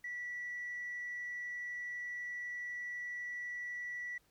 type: tone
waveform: sine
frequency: 1952 Hz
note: B6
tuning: 21 cents flat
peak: -38 dBFS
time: 0.04-4.18 s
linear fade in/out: 5 ms
effects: tanh soft clip ceiling -35 dBFS + pink hiss -72 dBFS RMS until 4.3 s